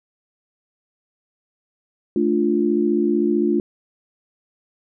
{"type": "chord", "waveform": "sine", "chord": "D minor", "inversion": "second", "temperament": "equal", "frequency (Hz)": [220, 293.7, 349.2], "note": ["A3", "D4", "F4"], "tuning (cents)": [0, 0, 0], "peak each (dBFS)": [-21, -21, -19], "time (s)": [2.16, 3.6], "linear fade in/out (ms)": 2, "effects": []}